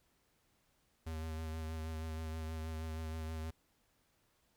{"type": "tone with vibrato", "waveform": "square", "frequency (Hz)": 79.8, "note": "D#2", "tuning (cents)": 44, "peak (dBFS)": -40, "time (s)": [1.06, 3.51], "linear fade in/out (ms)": 10, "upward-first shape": "sine", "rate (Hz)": 6.3, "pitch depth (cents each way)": 23, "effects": ["pink hiss -75 dBFS RMS until 4.56 s"]}